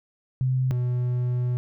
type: tone pair in turn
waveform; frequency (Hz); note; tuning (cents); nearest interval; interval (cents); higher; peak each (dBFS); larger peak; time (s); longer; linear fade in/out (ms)
sine / triangle; 129.3 / 123.57; C3 / B2; -20 / +1; minor second; 79; first; -20; neither; 0.41-0.71 / 0.71-1.57; second; 0
effects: none